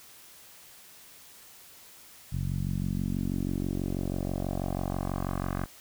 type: tone with low-pass filter sweep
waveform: 10% pulse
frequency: 46.14 Hz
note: F#1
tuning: 4 cents flat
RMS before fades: -31 dBFS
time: 2.32-5.66 s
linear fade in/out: 10 ms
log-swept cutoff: 130 to 1500 Hz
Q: 1.9
effects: white hiss -52 dBFS RMS until 5.8 s